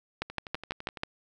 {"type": "two click trains", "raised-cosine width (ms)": 0.3, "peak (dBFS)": [-14, -24], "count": [6, 9], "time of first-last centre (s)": [[0.22, 1.034], [0.3, 0.972]], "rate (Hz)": [6.14, 11.9], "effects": []}